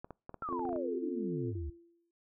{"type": "clicks", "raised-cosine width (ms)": 1, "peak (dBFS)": -30, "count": 12, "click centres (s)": [0.045, 0.107, 0.294, 0.343, 0.423, 0.489, 0.527, 0.594, 0.653, 0.692, 0.729, 0.761]}
{"type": "exponential sweep", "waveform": "sine", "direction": "down", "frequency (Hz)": [1386, 68.6], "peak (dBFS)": -36, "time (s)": [0.42, 1.7], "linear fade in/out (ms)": 5}
{"type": "chord", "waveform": "sine", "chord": "F major", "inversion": "second", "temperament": "equal", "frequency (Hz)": [261.6, 349.2, 440], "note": ["C4", "F4", "A4"], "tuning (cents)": [0, 0, 0], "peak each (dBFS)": [-39, -37, -42], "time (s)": [0.48, 1.54], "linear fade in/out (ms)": 50}
{"type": "tone with exponential decay", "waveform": "sine", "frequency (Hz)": 340.1, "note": "F4", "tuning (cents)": -46, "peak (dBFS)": -39, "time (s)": [1.55, 2.11], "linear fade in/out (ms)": 5, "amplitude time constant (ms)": 120}
{"effects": ["noise-tail reverb RT60 0.3 s tail -25 dB re dry"]}